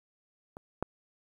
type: clicks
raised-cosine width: 1 ms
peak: -29 / -16 dBFS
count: 2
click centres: 0.569 / 0.826 s
effects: 9-bit